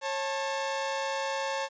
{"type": "tone pair together", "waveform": "sawtooth", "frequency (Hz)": [545, 882], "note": ["C#5", "A5"], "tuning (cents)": [-29, 4], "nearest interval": "minor sixth", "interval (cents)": 833, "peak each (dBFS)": [-28, -29], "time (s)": [0.01, 1.69], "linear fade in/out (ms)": 50, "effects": ["resampled to 16000 Hz", "10-bit"]}